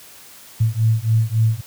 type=beating tone pair; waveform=sine; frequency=110 / 113.6 Hz; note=A2 / A#2; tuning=0 / -44 cents; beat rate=3.6 Hz; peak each=-17 dBFS; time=0.6-1.61 s; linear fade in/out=10 ms; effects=white hiss -43 dBFS RMS until 1.66 s + high-pass 60 Hz 12 dB/octave